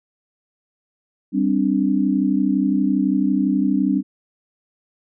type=chord; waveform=sine; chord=G suspended fourth; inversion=none; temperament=equal; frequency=196 / 261.6 / 293.7 Hz; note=G3 / C4 / D4; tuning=0 / 0 / 0 cents; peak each=-20 dBFS; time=1.32-4.03 s; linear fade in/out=50 ms; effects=none